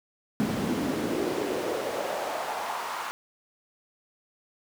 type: noise with high-pass filter sweep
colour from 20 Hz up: brown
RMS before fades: -30 dBFS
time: 0.4-3.11 s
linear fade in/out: 0 ms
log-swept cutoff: 200 to 1100 Hz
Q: 2.5
effects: none